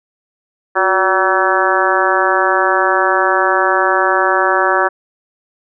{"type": "harmonic tone with a mistuned harmonic", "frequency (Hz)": 190, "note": "F#3", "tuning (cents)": 46, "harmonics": [2, 3, 4, 5, 6, 7, 8, 9], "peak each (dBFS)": [-19, -19, -19, -19, -19, -19, -19, -19], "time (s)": [0.75, 4.89], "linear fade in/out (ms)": 20, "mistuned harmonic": 2, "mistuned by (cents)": -61, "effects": []}